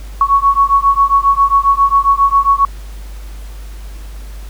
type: beating tone pair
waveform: sine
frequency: 1108.7 / 1116.1 Hz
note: C#6 / C#6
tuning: 0 / +11 cents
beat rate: 7.4 Hz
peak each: -11 dBFS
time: 0.21-2.65 s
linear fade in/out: 2 ms
effects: added 50 Hz sine -26 dBFS peak until 4.49 s + pink hiss -41 dBFS RMS until 4.49 s